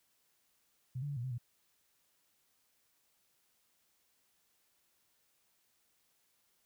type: tone with pitch steps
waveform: sine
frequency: 127.3 / 144.6 / 142.6 / 119.4 / 130.2 / 119.8 Hz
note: C3 / D3 / C#3 / A#2 / C3 / A#2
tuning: -47 / -27 / +49 / +42 / -8 / +48 cents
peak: -36 dBFS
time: 0.95-1.382 s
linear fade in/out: 10 ms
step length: 72 ms
effects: white hiss -75 dBFS RMS until 6.65 s